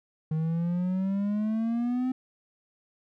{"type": "exponential sweep", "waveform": "triangle", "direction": "up", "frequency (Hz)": [155.56, 259.3], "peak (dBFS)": -23, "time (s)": [0.31, 2.12], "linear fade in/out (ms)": 5, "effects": []}